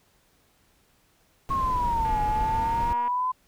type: noise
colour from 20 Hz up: brown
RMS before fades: -31 dBFS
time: 1.49-2.93 s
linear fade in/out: 0 ms
type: exponential two-way sweep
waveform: sine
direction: down then up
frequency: 1100 to 838 to 1023 Hz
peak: -23 dBFS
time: 1.5-3.32 s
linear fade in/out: 10 ms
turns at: 2.22 s
type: click train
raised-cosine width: 0.5 ms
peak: -27 dBFS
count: 247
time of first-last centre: 2.05-3.079 s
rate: 239 Hz
effects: pink hiss -64 dBFS RMS until 3.47 s